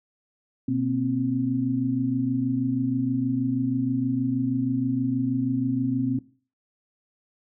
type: tone cluster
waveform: sine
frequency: 123.5 / 237.2 / 263.5 Hz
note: B2 / A#3 / C4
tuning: 0 / +30 / +12 cents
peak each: -29 / -30 / -23 dBFS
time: 0.68-6.19 s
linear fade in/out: 5 ms
effects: noise-tail reverb RT60 0.4 s tail -19 dB re dry